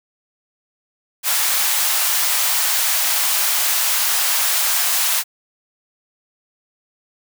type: high-pass noise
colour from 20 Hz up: white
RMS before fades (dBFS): -18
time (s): 1.23-5.24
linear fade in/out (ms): 50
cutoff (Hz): 680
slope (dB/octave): 24
effects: none